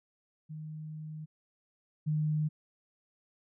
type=tone pair in turn; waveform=sine; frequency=154.9 / 153.03 Hz; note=D#3 / D#3; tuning=-7 / -28 cents; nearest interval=unison; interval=21 cents; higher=first; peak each=-39 / -27 dBFS; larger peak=second; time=0.49-1.26 / 2.06-2.49 s; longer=first; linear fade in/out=20 ms; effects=none